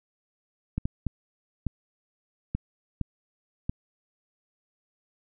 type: clicks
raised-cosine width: 5 ms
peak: -15 dBFS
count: 7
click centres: 0.78 / 0.855 / 1.067 / 1.667 / 2.55 / 3.013 / 3.695 s
effects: none